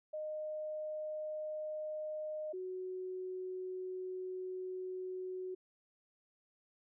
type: tone pair in turn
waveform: sine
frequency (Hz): 615 / 370.3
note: D#5 / F#4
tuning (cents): -20 / +1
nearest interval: major sixth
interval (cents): 879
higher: first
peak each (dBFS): -38 / -39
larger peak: first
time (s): 0.13-2.53 / 2.53-5.55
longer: second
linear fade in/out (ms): 10
effects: none